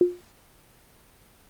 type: tone with exponential decay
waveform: sine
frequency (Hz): 355.3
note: F4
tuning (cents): +30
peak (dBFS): -11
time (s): 0.01-0.21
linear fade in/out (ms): 2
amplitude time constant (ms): 42
effects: pink hiss -56 dBFS RMS until 1.49 s + Opus 32 kbps